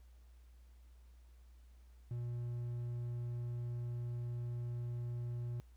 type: tone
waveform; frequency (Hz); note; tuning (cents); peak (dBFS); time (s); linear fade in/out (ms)
triangle; 120; B2; -49; -36; 2.11-5.6; 0
effects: added 60 Hz sine -57 dBFS peak until 5.76 s + pink hiss -75 dBFS RMS until 5.76 s